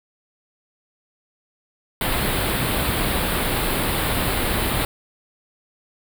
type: band-stop noise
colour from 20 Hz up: pink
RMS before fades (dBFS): -22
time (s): 2.01-4.85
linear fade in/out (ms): 2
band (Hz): 4400 to 8700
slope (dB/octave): 48
effects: none